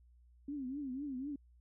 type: tone with vibrato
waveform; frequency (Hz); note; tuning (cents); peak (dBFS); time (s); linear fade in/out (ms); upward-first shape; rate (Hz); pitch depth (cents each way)
sine; 272.2; C#4; -31; -38; 0.48-1.36; 5; triangle; 4; 170
effects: added 60 Hz sine -61 dBFS peak until 1.6 s